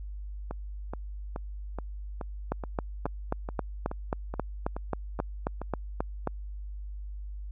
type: two click trains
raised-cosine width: 1 ms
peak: -14 / -21 dBFS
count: 15 / 13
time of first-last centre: 2.52-6.273 / 0.51-5.616 s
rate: 3.73 / 2.35 Hz
effects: added 50 Hz sine -36 dBFS peak until 7.51 s